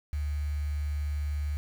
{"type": "tone with quantisation", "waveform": "sine", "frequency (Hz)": 73.42, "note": "D2", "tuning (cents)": 0, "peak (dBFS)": -28, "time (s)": [0.13, 1.57], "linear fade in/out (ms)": 0, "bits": 8, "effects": []}